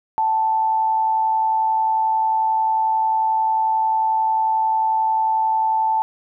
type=tone pair together; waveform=sine; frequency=768.8 / 880 Hz; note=G5 / A5; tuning=-34 / 0 cents; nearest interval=major second; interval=234 cents; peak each=-28 / -16 dBFS; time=0.18-6.02 s; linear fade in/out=0 ms; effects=none